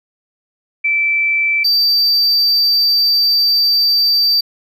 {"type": "tone pair in turn", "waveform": ["sine", "triangle"], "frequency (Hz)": [2326, 4652], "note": ["D7", "D8"], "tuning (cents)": [-17, -17], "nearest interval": "octave", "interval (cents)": 1200, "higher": "second", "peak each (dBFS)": [-12, -9], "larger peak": "second", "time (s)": [[0.84, 1.64], [1.64, 4.41]], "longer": "second", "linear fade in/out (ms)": 10, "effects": []}